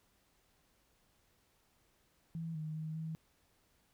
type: tone with pitch steps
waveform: sine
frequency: 164.1 / 155.4 / 157.2 / 160 Hz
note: E3 / D#3 / D#3 / D#3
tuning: -8 / -2 / +18 / +49 cents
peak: -38 dBFS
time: 2.35-3.15 s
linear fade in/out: 0 ms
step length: 200 ms
effects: pink hiss -73 dBFS RMS until 3.93 s